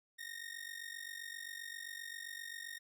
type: ring-modulated tone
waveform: sawtooth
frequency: 1850 Hz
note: A#6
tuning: 14 cents flat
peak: -38 dBFS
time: 0.18-2.79 s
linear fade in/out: 20 ms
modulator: 23.8 Hz
effects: none